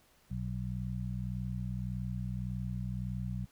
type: harmonic tone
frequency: 61.74 Hz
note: B1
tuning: in tune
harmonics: 1 / 2 / 3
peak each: -40 / -37 / -39 dBFS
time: 0.3-3.46 s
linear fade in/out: 20 ms
effects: pink hiss -66 dBFS RMS until 3.51 s